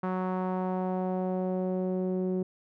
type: tone with low-pass filter sweep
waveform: sawtooth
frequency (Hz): 185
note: F#3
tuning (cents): 0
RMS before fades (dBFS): -30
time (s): 0.03-2.43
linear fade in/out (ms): 5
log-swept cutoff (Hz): 1200 to 390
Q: 2
effects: none